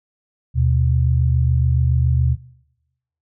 sine tone pair together, 77.59 / 124.7 Hz, D#2 / B2, -4 / +17 cents, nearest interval minor sixth, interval 821 cents, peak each -16 dBFS, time 0.54-2.37 s, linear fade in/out 50 ms, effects noise-tail reverb RT60 1.0 s tail -23 dB re dry

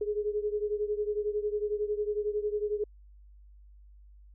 sine beating tone pair, 415.3 / 426.3 Hz, G#4 / G#4, 0 / +45 cents, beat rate 11 Hz, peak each -30 / -33 dBFS, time 0.01-2.84 s, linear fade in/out 5 ms, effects added 50 Hz sine -51 dBFS peak until 4.34 s

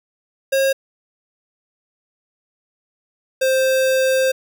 square tone pair in turn, 540 / 524.9 Hz, C#5 / C5, -45 / +5 cents, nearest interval unison, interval 50 cents, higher first, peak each -15 / -15 dBFS, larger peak neither, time 0.52-0.73 / 3.41-4.32 s, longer second, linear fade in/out 10 ms, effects none

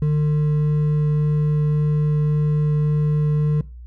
triangle tone with hard clipping, 150.3 Hz, D3, 40 cents sharp, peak -17 dBFS, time 0.02-3.61 s, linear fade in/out 2 ms, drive 8 dB, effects noise-tail reverb RT60 0.3 s tail -20 dB re dry + added 60 Hz sine -35 dBFS peak until 3.86 s

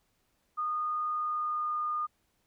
sine tone with pitch glide, 1228 to 1219.5 Hz, D#6 to D#6, -23 to -35 cents, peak -29 dBFS, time 0.57-2.07 s, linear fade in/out 20 ms, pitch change -12 cents, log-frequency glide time 1.12-1.77 s, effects pink hiss -74 dBFS RMS until 2.46 s

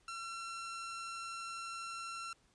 sawtooth tone, 1356 Hz, E6, 49 cents sharp, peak -38 dBFS, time 0.08-2.33 s, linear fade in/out 2 ms, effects pink hiss -71 dBFS RMS until 2.54 s + resampled to 22050 Hz

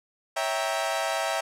sawtooth chord, C# diminished seventh, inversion none, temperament equal with one note detuned, 554.4 / 654.3 / 784 / 932.3 Hz, C#5 / E5 / G5 / Bb5, 0 / -13 / 0 / 0 cents, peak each -30 / -25 / -27 / -30 dBFS, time 0.36-1.41 s, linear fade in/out 10 ms, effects low-pass 11000 Hz 12 dB/octave

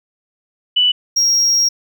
sine / triangle tone pair in turn, 2969 / 5605 Hz, F#7 / F8, +5 / +5 cents, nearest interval major seventh, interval 1100 cents, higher second, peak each -10 dBFS, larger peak neither, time 0.76-0.92 / 1.16-1.69 s, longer second, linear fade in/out 10 ms, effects none

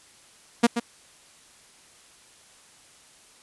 sawtooth tone with echo, 236 Hz, A#3, 22 cents sharp, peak -10 dBFS, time 0.63-0.67 s, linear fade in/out 10 ms, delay 130 ms, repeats 1, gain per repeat -9 dB, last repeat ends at 0.8 s, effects white hiss -54 dBFS RMS until 3.42 s + resampled to 24000 Hz

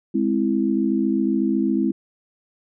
sine chord, Ab augmented, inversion none, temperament equal, 207.7 / 261.6 / 329.6 Hz, Ab3 / C4 / E4, 0 / 0 / 0 cents, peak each -22 dBFS, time 0.14-1.92 s, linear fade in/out 10 ms, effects none

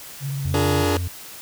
sine tone with vibrato, 138.59 Hz, C#3, in tune, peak -24 dBFS, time 0.2-0.86 s, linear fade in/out 50 ms, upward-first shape square, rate 17 Hz, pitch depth 35 cents each way
triangle tone, 88 Hz, F2, 14 cents sharp, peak -21 dBFS, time 0.45-1.08 s, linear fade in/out 5 ms
sawtooth chord, Bb dominant seventh, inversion first, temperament just, 291.4 / 349.6 / 419.5 / 466.2 Hz, D4 / F4 / Ab4 / Bb4, -13 / +2 / +17 / 0 cents, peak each -19 / -24 / -20 / -23 dBFS, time 0.54-0.97 s, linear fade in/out 2 ms
effects white hiss -39 dBFS RMS until 1.41 s

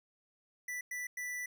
square tone bursts at uneven times, 1975.5 Hz, B6, in tune, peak -38 dBFS, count 3, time 0.68-0.81 / 0.91-1.07 / 1.17-1.46 s, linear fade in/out 5 ms, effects none

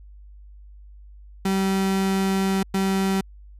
35% pulse tone bursts at uneven times, 192.7 Hz, G3, 29 cents flat, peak -18 dBFS, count 2, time 1.45-2.63 / 2.74-3.21 s, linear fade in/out 5 ms, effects added 50 Hz sine -42 dBFS peak until 3.59 s + resampled to 32000 Hz

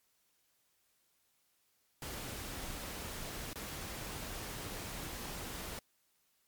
pink noise with dropouts, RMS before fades -43 dBFS, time 2.02-5.79 s, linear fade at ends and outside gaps 1 ms, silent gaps 3.532-3.557 s, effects white hiss -75 dBFS RMS until 6.47 s + MP3 96 kbps

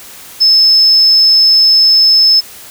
sine tone, 5230 Hz, E8, 15 cents flat, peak -4 dBFS, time 0.4-2.41 s, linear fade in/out 20 ms, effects white hiss -33 dBFS RMS until 2.7 s

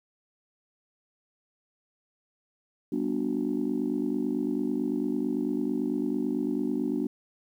sine chord, G major seventh, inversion none, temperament just, 196 / 245 / 294 / 367.5 Hz, G3 / B3 / D4 / F#4, 0 / -14 / +2 / -12 cents, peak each -34 / -29 / -29 / -33 dBFS, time 2.92-7.07 s, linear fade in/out 5 ms, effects tanh soft clip ceiling -18 dBFS + 10-bit

